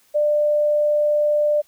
sine tone, 595 Hz, D5, 22 cents sharp, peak -15 dBFS, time 0.14-1.62 s, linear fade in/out 20 ms, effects white hiss -58 dBFS RMS until 1.67 s

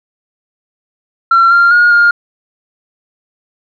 sine tone with pitch steps, 1360 / 1390 / 1433 / 1413 Hz, F6 / F6 / F6 / F6, -46 / -9 / +44 / +20 cents, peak -3 dBFS, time 1.31-2.11 s, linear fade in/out 5 ms, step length 200 ms, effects tanh soft clip ceiling -2 dBFS

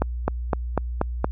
accelerating click train, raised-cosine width 1 ms, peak -6 dBFS, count 6, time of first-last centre 0.02-1.244 s, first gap 260 ms, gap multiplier 0.97, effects added 60 Hz sine -26 dBFS peak until 1.31 s

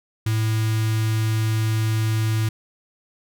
square tone with notch filter, 110 Hz, A2, in tune, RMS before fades -21 dBFS, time 0.26-2.49 s, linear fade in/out 5 ms, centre 610 Hz, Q 0.51, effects none

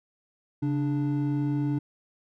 triangle tone pair together, 138.61 / 293.7 Hz, C#3 / D4, 0 / 0 cents, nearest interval octave + minor second, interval 1300 cents, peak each -25 dBFS, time 0.62-1.79 s, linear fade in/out 10 ms, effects none

